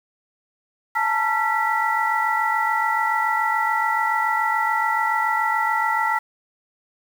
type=tone cluster; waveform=sine; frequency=865 / 912 / 1359 / 1957 Hz; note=A5 / A#5 / F6 / B6; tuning=-30 / -38 / -48 / -16 cents; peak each=-24 dBFS; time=0.95-6.19 s; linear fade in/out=10 ms; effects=7-bit